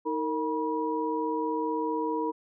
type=tone cluster; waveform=sine; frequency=315.1 / 459.6 / 966 Hz; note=D#4 / A#4 / B5; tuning=+22 / -25 / -39 cents; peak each=-31 dBFS; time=0.05-2.32 s; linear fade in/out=20 ms; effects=none